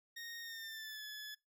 20% pulse tone with pitch glide, 1858 to 1713.7 Hz, A#6 to A6, -6 to -46 cents, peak -40 dBFS, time 0.16-1.35 s, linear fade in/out 10 ms, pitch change -140 cents, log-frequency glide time 0.41-1.04 s, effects noise-tail reverb RT60 0.2 s tail -22 dB re dry

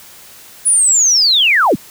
sine linear sweep, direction down, 10020 to 93 Hz, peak -8 dBFS, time 0.65-1.76 s, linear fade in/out 20 ms, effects white hiss -39 dBFS RMS until 1.9 s

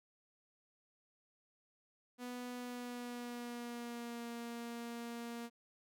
sawtooth tone with pitch glide, 246.4 to 235 Hz, B3 to A#3, -4 to +14 cents, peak -39 dBFS, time 2.18-5.5 s, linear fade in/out 50 ms, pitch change -82 cents, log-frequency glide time 2.55-4.27 s, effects none

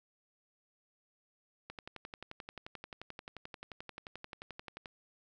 click train, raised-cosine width 0.3 ms, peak -28 dBFS, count 37, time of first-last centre 1.7-4.858 s, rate 11.4 Hz, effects none

